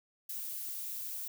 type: noise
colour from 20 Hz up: violet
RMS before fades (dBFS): -40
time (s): 0.29-1.28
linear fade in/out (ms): 5
effects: none